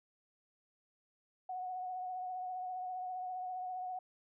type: tone with vibrato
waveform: sine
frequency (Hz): 736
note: F#5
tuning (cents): -9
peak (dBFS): -38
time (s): 1.49-3.99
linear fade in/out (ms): 5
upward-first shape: sine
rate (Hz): 15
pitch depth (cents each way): 26
effects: none